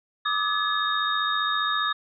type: tone cluster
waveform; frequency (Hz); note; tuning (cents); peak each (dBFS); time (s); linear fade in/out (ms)
sine; 1176 / 1271 / 1706 / 3710; D6 / D#6 / G#6 / A#7; +2 / +36 / +46 / -9; -28; 0.25-1.93; 10
effects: none